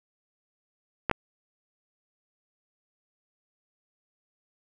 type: clicks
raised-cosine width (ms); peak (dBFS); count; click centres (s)
0.5; -9; 2; 1.097 / 1.113
effects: none